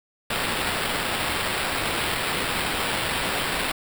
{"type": "noise with sample-and-hold", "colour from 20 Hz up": "violet", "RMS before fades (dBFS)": -26, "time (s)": [0.3, 3.72], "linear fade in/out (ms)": 5, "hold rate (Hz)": 6300, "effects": []}